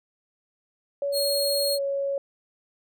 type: tone with pitch glide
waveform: sine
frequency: 564 to 555.3 Hz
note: C#5 to C#5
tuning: +30 to +3 cents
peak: -24 dBFS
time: 1.02-2.18 s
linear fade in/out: 2 ms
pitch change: -27 cents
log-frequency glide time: 1.76-1.81 s
type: tone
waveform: sawtooth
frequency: 4280 Hz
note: C8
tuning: 38 cents sharp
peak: -22 dBFS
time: 1.12-1.79 s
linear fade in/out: 50 ms
effects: none